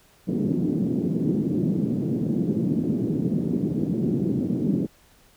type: band-pass noise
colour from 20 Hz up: pink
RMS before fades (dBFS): -24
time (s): 0.27-4.87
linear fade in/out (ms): 20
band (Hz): 160 to 320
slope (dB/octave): 24
effects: pink hiss -57 dBFS RMS until 5.36 s